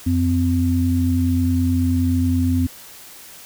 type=tone pair together; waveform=sine; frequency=88.7 / 256.7 Hz; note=F2 / C4; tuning=+27 / -33 cents; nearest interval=octave + tritone; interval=1840 cents; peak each=-18 dBFS; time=0.06-2.67 s; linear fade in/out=10 ms; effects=white hiss -41 dBFS RMS until 3.45 s